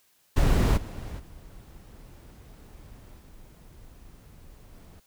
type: noise with level steps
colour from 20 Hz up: brown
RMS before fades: -20 / -36 / -47 / -50 / -48 dBFS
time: 0.36-5 s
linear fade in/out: 10 ms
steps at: 0.76 / 1.18 / 3.18 / 4.72 s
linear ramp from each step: 20 ms
effects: white hiss -65 dBFS RMS until 5.06 s